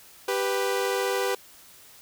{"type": "tone pair together", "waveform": "sawtooth", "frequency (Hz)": [392.5, 493.9], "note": ["G4", "B4"], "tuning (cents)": [2, 0], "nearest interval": "major third", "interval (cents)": 398, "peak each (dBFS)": -23, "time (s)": [0.28, 1.35], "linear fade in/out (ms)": 5, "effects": ["white hiss -51 dBFS RMS until 2.01 s"]}